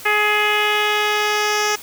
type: tone with low-pass filter sweep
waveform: 10% pulse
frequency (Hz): 420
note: G#4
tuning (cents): +19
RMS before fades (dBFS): -18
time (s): 0.05-1.76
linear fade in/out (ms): 10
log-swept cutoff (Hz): 2300 to 5700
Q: 2.5
effects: white hiss -37 dBFS RMS until 1.82 s